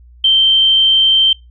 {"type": "tone", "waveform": "sine", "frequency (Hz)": 3127, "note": "G7", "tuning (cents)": -5, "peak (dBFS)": -7, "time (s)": [0.24, 1.33], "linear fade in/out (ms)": 5, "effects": ["noise-tail reverb RT60 0.2 s tail -24 dB re dry", "added 60 Hz sine -39 dBFS peak until 1.5 s"]}